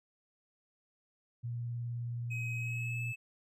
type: tone with vibrato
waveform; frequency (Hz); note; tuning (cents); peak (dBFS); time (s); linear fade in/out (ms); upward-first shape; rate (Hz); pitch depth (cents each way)
sine; 119.1; A#2; +38; -35; 1.43-3.13; 20; sine; 19; 14
type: tone with pitch glide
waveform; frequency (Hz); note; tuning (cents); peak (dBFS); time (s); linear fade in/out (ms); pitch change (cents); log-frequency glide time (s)
triangle; 2536 to 2613; D#7 to E7; +32 to -16; -37; 2.3-3.16; 20; +52; 2.55-3.04
effects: none